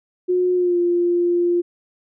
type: tone with pitch glide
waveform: sine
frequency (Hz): 362 to 348.9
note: F#4 to F4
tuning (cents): -38 to -2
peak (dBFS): -15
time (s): 0.28-1.62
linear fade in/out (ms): 20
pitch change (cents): -64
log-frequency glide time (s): 0.55-0.78
effects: none